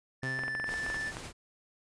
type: tone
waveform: triangle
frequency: 1759 Hz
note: A6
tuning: 1 cent flat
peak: -31 dBFS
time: 0.22-1.13 s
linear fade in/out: 50 ms
type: tone with exponential decay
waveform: sawtooth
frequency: 130.81 Hz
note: C3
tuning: in tune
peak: -30 dBFS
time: 0.23-1.06 s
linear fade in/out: 0 ms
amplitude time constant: 180 ms
type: clicks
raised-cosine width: 0.5 ms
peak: -23 dBFS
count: 12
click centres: 0.391 / 0.436 / 0.481 / 0.551 / 0.599 / 0.642 / 0.691 / 0.74 / 0.864 / 0.901 / 0.944 / 1.169 s
type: noise with tremolo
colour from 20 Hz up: pink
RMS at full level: -42 dBFS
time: 0.65-1.33 s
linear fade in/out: 50 ms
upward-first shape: sine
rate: 17 Hz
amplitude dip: 30%
effects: resampled to 22050 Hz